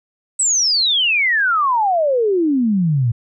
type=exponential sweep; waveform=sine; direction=down; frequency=8160 to 111 Hz; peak=-13 dBFS; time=0.39-3.12 s; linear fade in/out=10 ms; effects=none